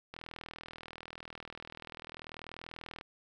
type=click train; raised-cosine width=0.3 ms; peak=-28 dBFS; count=117; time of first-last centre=0.14-3.011 s; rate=40.4 Hz; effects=none